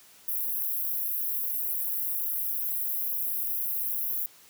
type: high-pass noise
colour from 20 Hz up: white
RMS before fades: -30 dBFS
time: 0.28-4.26 s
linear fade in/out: 0 ms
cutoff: 11000 Hz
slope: 96 dB/octave
effects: white hiss -55 dBFS RMS until 4.49 s + high-pass 80 Hz 12 dB/octave